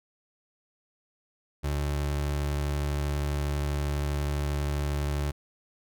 30% pulse tone, 72.4 Hz, D2, 24 cents flat, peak -24 dBFS, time 1.63-5.32 s, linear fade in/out 20 ms, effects none

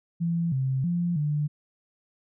sine tone with pitch steps, 168.8 / 132.4 / 173.5 / 148.5 Hz, E3 / C3 / F3 / D3, +41 / +21 / -11 / +20 cents, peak -23 dBFS, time 0.2-1.48 s, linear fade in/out 20 ms, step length 320 ms, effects none

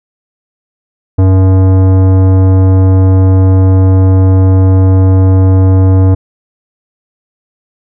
sine tone with tanh clipping, 94.4 Hz, F#2, 35 cents sharp, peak -5 dBFS, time 1.18-6.15 s, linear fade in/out 10 ms, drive 16 dB, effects none

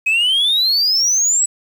sine exponential sweep, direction up, 2513 to 7960 Hz, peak -10 dBFS, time 0.06-1.46 s, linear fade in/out 10 ms, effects tanh soft clip ceiling -11 dBFS + 7-bit

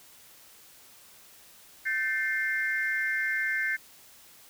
sine tone cluster, 1549 / 1769 / 2111 Hz, G6 / A6 / C7, -21 / +9 / +15 cents, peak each -30 dBFS, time 1.85-3.77 s, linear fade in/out 20 ms, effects tanh soft clip ceiling -17 dBFS + white hiss -54 dBFS RMS until 4.49 s

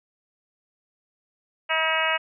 harmonic tone, 320 Hz, D#4, 49 cents sharp, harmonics 2 / 3 / 4 / 5 / 6 / 7 / 8 / 9, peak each -29 / -29 / -29 / -29 / -29 / -29 / -29 / -29 dBFS, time 1.69-2.18 s, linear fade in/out 20 ms, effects none

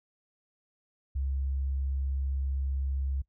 sine tone, 67.7 Hz, C#2, 40 cents flat, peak -28 dBFS, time 1.15-3.22 s, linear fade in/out 10 ms, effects noise-tail reverb RT60 0.1 s tail -20 dB re dry

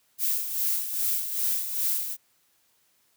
violet noise with tremolo, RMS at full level -25 dBFS, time 0.18-2.17 s, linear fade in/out 50 ms, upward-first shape sine, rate 2.5 Hz, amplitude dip 60%, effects white hiss -67 dBFS RMS until 3.16 s + high-pass 60 Hz 12 dB/octave

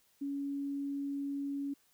sine tone, 280.5 Hz, C#4, 21 cents sharp, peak -34 dBFS, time 0.21-1.74 s, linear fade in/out 10 ms, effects white hiss -70 dBFS RMS until 1.93 s

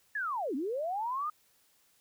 sine linear two-way sweep, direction down then up, 1760 to 245.4 to 1255 Hz, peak -31 dBFS, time 0.15-1.3 s, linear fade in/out 5 ms, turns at 0.55 s, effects white hiss -68 dBFS RMS until 2 s

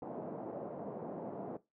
white band-pass noise, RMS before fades -43 dBFS, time 0.02-1.57 s, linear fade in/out 2 ms, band 150 to 690 Hz, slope 24 dB/octave, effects noise-tail reverb RT60 0.2 s tail -17 dB re dry

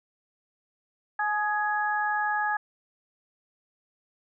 sine tone cluster, 844 / 1246 / 1670 Hz, G#5 / D#6 / G#6, +28 / +2 / +9 cents, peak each -27 / -33 / -28 dBFS, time 1.19-2.57 s, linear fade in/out 5 ms, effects none

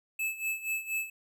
square tone with tremolo, 2611 Hz, E7, 17 cents flat, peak -29 dBFS, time 0.19-1.1 s, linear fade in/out 5 ms, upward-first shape sine, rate 4.2 Hz, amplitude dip 80%, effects none

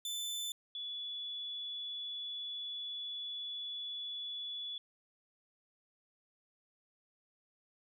sawtooth / sine tone pair in turn, 3520 / 3426 Hz, A7 / A7, 0 / -47 cents, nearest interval unison, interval 47 cents, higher first, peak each -34 / -39 dBFS, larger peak first, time 0.05-0.52 / 0.75-4.78 s, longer second, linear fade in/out 2 ms, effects none

